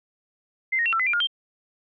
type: tone with pitch steps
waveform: sine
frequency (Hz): 2077 / 1865 / 2725 / 1339 / 2026 / 2381 / 1417 / 3162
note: C7 / A#6 / F7 / E6 / B6 / D7 / F6 / G7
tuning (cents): -13 / 0 / -43 / +27 / +44 / +23 / +25 / +14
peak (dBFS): -20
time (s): 0.72-1.272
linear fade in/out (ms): 10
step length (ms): 69
effects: none

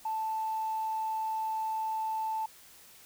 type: tone with tanh clipping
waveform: triangle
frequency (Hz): 880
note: A5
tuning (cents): 0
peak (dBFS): -30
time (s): 0.05-2.46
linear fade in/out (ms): 5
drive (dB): 4
effects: white hiss -55 dBFS RMS until 3.05 s

